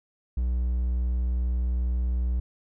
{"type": "tone", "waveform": "triangle", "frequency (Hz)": 61.2, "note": "B1", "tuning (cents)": -15, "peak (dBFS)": -21, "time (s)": [0.37, 2.4], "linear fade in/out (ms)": 5, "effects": []}